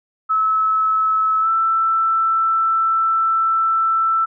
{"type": "tone with pitch glide", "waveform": "sine", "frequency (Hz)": [1298, 1329.1], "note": ["E6", "E6"], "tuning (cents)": [-27, 14], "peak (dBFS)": -14, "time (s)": [0.29, 4.26], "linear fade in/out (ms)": 20, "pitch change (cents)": 41, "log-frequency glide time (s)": [1.4, 1.49], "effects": []}